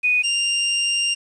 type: tone pair in turn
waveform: sine / sawtooth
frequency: 2480 / 2792 Hz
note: D#7 / F7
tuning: -6 / -1 cents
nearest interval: major second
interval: 205 cents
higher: second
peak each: -15 dBFS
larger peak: neither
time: 0.03-0.23 / 0.23-1.15 s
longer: second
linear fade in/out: 20 ms
effects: resampled to 22050 Hz + 8-bit